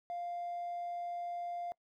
triangle tone, 698.5 Hz, F5, in tune, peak -34 dBFS, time 0.1-1.72 s, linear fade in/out 0 ms, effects noise-tail reverb RT60 0.1 s tail -25 dB re dry + tanh soft clip ceiling -33 dBFS

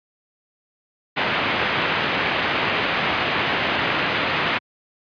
white low-pass noise, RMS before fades -22 dBFS, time 1.16-4.59 s, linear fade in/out 20 ms, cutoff 2900 Hz, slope 24 dB/octave, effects high-pass 100 Hz 12 dB/octave + resampled to 11025 Hz

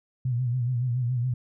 sine tone with vibrato, 123.47 Hz, B2, in tune, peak -23 dBFS, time 0.25-1.34 s, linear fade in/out 5 ms, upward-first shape sine, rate 7.1 Hz, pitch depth 82 cents each way, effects none

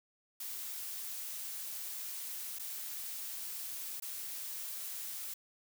blue noise with dropouts, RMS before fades -42 dBFS, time 0.4-5.34 s, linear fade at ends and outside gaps 5 ms, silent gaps 2.588-2.594 / 4-4.022 s, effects none

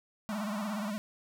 square tone with vibrato, 209.2 Hz, G#3, 13 cents sharp, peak -34 dBFS, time 0.29-0.98 s, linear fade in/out 0 ms, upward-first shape sine, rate 17 Hz, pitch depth 91 cents each way
white band-pass noise, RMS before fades -44 dBFS, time 0.29-0.9 s, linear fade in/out 2 ms, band 710 to 1300 Hz, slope 48 dB/octave
effects none

